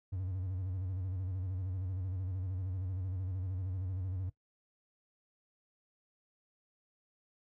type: tone with vibrato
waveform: triangle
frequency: 93 Hz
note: F#2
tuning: 9 cents sharp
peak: -33 dBFS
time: 0.12-4.3 s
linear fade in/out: 10 ms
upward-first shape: square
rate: 13 Hz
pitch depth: 63 cents each way
effects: noise-tail reverb RT60 0.1 s tail -17 dB re dry